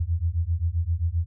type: beating tone pair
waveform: sine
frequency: 80.6 / 88.2 Hz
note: E2 / F2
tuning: -38 / +18 cents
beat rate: 7.6 Hz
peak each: -25 dBFS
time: 0-1.26 s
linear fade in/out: 10 ms
effects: none